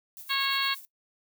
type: noise with tremolo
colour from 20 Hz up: violet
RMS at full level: -43 dBFS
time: 0.17-0.85 s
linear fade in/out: 0 ms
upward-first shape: sine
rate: 8.8 Hz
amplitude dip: 55%
type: harmonic tone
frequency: 548 Hz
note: C#5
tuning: 20 cents flat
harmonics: 2 / 3 / 4 / 5 / 6 / 7 / 8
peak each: -33 / -33 / -33 / -33 / -33 / -33 / -33 dBFS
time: 0.29-0.75 s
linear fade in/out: 20 ms
effects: noise-tail reverb RT60 0.1 s tail -18 dB re dry